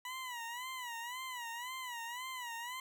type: tone with vibrato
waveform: 20% pulse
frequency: 981 Hz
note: B5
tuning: 12 cents flat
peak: -36 dBFS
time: 0.05-2.8 s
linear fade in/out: 2 ms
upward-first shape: sine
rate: 1.9 Hz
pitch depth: 110 cents each way
effects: none